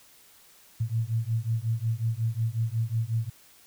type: beating tone pair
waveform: sine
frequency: 110.9 / 116.4 Hz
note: A2 / A#2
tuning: +14 / -2 cents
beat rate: 5.5 Hz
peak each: -28 dBFS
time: 0.8-3.3 s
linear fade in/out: 10 ms
effects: white hiss -56 dBFS RMS until 3.66 s